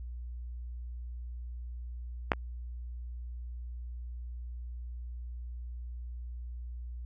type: clicks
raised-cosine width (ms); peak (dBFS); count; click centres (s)
0.5; -8 / -23; 2; 2.318 / 2.334
effects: added 60 Hz sine -38 dBFS peak until 7.05 s